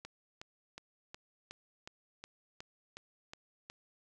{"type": "click train", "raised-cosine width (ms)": 0.2, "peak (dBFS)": -28, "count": 11, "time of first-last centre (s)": [0.05, 3.7], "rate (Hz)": 2.74, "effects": []}